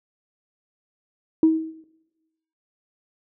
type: tone with exponential decay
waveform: sine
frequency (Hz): 320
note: D#4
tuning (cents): +49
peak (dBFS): -9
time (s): 1.43-1.84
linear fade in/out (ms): 2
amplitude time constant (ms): 89
effects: noise-tail reverb RT60 1.0 s tail -20 dB re dry + tanh soft clip ceiling -7 dBFS